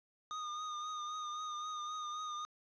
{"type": "tone with vibrato", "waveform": "square", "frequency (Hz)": 1228, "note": "D#6", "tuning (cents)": -23, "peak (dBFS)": -40, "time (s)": [0.31, 2.45], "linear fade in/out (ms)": 0, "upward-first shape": "triangle", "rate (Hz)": 3.8, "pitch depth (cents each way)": 39, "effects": ["resampled to 16000 Hz", "11-bit"]}